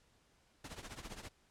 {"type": "noise with tremolo", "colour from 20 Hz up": "pink", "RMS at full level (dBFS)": -45, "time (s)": [0.64, 1.29], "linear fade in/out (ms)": 5, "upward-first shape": "triangle", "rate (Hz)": 15, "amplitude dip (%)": 85, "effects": ["pink hiss -71 dBFS RMS until 1.5 s", "low-pass 9000 Hz 12 dB/octave"]}